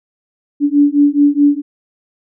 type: beating tone pair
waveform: sine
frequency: 286.3 / 291 Hz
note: D4 / D4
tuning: -44 / -16 cents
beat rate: 4.7 Hz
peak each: -11 dBFS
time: 0.6-1.62 s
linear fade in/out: 50 ms
effects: none